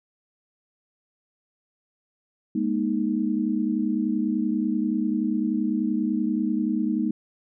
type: chord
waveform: sine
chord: Ab suspended second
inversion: none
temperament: equal with one note detuned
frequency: 207.7 / 238 / 311.1 Hz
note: Ab3 / Bb3 / Eb4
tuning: 0 / +36 / 0 cents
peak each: -26 dBFS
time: 2.55-7.11 s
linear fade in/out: 5 ms
effects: none